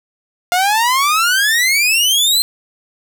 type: exponential sweep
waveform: sawtooth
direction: up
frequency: 699 to 4186 Hz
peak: -8 dBFS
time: 0.52-2.42 s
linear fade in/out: 0 ms
effects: none